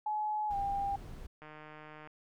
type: tone with pitch glide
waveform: sine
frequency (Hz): 850 to 797.7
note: G#5 to G5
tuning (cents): +40 to +30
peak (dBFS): -31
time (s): 0.06-0.96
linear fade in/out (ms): 5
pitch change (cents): -110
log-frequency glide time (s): 0.48-0.55
type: noise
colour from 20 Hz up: brown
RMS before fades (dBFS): -45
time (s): 0.5-1.27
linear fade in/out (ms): 10
type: click train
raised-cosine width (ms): 0.5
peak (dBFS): -35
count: 101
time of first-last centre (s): 1.42-2.074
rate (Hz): 153
effects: none